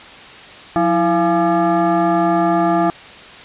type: tone with frequency modulation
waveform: sine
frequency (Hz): 179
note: F3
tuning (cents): +43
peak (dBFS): -12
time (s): 0.76-2.9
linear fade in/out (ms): 0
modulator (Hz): 509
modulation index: 1.8
effects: white hiss -37 dBFS RMS until 3.44 s + resampled to 8000 Hz